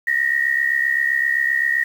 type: tone pair together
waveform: sine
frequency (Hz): 1843 / 1910.7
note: A#6 / A#6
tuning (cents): -20 / +42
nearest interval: minor second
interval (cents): 62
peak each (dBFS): -19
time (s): 0.07-1.84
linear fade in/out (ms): 5
effects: 7-bit